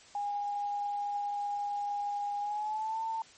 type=tone with pitch glide; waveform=sine; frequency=817 to 896.1 Hz; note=G#5 to A5; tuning=-29 to +31 cents; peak=-31 dBFS; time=0.15-3.22 s; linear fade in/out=2 ms; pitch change=+160 cents; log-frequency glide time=2.4-3.01 s; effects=white hiss -56 dBFS RMS until 3.37 s + MP3 32 kbps